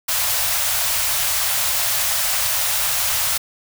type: band-stop noise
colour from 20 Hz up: white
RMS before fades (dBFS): -20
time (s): 0.08-3.38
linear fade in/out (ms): 10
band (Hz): 130 to 560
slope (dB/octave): 48
effects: none